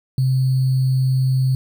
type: tone with sample-and-hold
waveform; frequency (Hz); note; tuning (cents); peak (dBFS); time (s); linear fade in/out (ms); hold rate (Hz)
sine; 130.81; C3; 0; -14; 0.18-1.55; 2; 4410
effects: none